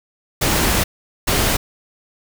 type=noise bursts at uneven times; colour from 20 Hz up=pink; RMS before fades=-17 dBFS; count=2; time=0.41-0.84 / 1.27-1.57 s; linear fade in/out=10 ms; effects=none